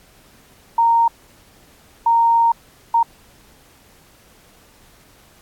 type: tone bursts at uneven times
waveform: sine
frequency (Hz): 926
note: A#5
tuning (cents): -12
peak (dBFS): -11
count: 3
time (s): 0.78-1.08 / 2.06-2.52 / 2.94-3.03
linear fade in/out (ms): 5
effects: pink hiss -51 dBFS RMS until 5.41 s + AAC 64 kbps